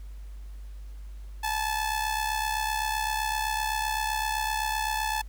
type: tone with amplitude modulation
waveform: sawtooth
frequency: 868 Hz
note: A5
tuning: 24 cents flat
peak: -20 dBFS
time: 1.43-5.22 s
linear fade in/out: 10 ms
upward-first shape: sine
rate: 67.8 Hz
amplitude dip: 65%
effects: added 50 Hz sine -38 dBFS peak until 5.28 s + pink hiss -61 dBFS RMS until 5.28 s